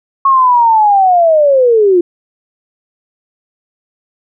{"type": "linear sweep", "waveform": "sine", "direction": "down", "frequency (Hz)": [1100, 339.7], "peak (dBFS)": -5, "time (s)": [0.25, 2.01], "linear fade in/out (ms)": 5, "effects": []}